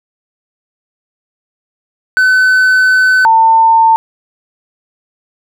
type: tone pair in turn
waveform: triangle / sine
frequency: 1513 / 899.6 Hz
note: F#6 / A5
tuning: +38 / +38 cents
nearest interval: major sixth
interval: 900 cents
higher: first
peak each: -4 dBFS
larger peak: neither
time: 2.17-3.25 / 3.25-3.96 s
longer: first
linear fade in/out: 0 ms
effects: none